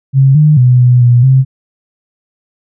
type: tone with pitch steps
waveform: sine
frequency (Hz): 135 / 151.7 / 125.1 / 124 / 121.4 / 132.2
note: C#3 / D#3 / B2 / B2 / B2 / C3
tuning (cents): -45 / -44 / +23 / +7 / -29 / +18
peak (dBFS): -3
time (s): 0.13-1.45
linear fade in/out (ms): 50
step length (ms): 220
effects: none